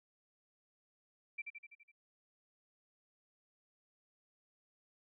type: tone with echo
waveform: sine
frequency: 2344 Hz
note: D7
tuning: 4 cents flat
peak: -38 dBFS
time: 1.38-1.42 s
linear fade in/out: 10 ms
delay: 83 ms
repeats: 6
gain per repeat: -4 dB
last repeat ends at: 1.918 s
effects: none